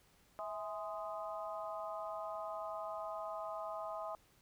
harmonic tone with a mistuned harmonic, 207.6 Hz, G#3, in tune, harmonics 3 / 4 / 5 / 6, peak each -43 / -47 / -47 / -47 dBFS, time 0.39-4.15 s, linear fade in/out 0 ms, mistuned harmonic 3, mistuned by +74 cents, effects pink hiss -69 dBFS RMS until 4.41 s

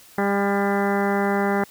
harmonic tone with a mistuned harmonic, 200 Hz, G3, 35 cents sharp, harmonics 1 / 2 / 3 / 4 / 5 / 6 / 7 / 8 / 9 / 10, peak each -23 / -24 / -29 / -26 / -33 / -33 / -32 / -34 / -34 / -34 dBFS, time 0.18-1.64 s, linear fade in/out 2 ms, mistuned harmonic 9, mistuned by -24 cents, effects white hiss -49 dBFS RMS until 1.7 s

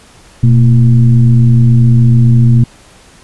sine tone with frequency modulation, 121.6 Hz, B2, 26 cents flat, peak -3 dBFS, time 0.43-2.64 s, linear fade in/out 5 ms, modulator 107 Hz, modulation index 0.68, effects pink hiss -41 dBFS RMS until 3.23 s + resampled to 24000 Hz

